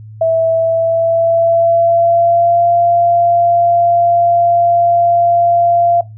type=tone with pitch glide; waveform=sine; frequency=655 to 689.6 Hz; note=E5 to F5; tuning=-11 to -22 cents; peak=-8 dBFS; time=0.21-6.01 s; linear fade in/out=5 ms; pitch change=+89 cents; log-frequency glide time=0.49-2.67 s; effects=noise-tail reverb RT60 0.2 s tail -18 dB re dry + added 108 Hz sine -30 dBFS peak until 6.17 s